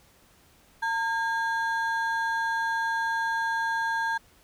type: ring-modulated tone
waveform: triangle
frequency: 1263 Hz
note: D#6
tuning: 26 cents sharp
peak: -20 dBFS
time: 0.82-4.18 s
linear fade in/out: 10 ms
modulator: 355 Hz
effects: pink hiss -59 dBFS RMS until 4.43 s